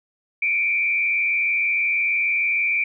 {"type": "tone with frequency modulation", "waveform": "sine", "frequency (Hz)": 2349, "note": "D7", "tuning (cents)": 0, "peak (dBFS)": -18, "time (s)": [0.42, 2.84], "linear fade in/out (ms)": 5, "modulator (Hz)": 86.3, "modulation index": 0.98, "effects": []}